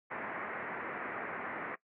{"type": "low-pass noise", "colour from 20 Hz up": "white", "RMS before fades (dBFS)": -40, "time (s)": [0.1, 1.76], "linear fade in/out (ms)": 20, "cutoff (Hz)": 2100, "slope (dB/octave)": 48, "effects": ["noise-tail reverb RT60 0.1 s tail -19 dB re dry", "high-pass 200 Hz 12 dB/octave"]}